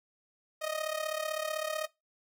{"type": "tone with amplitude modulation", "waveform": "sawtooth", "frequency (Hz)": 622.3, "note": "D#5", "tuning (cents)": 0, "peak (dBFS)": -25, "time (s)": [0.61, 1.87], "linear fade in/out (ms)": 20, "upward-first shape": "sine", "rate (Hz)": 35.8, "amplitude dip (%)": 80, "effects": ["noise-tail reverb RT60 0.2 s tail -21 dB re dry"]}